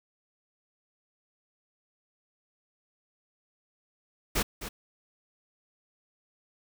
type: noise with echo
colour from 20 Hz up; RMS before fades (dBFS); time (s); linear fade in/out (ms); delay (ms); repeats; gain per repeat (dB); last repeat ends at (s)
pink; -27; 4.35-4.43; 10; 260; 1; -11; 4.69
effects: none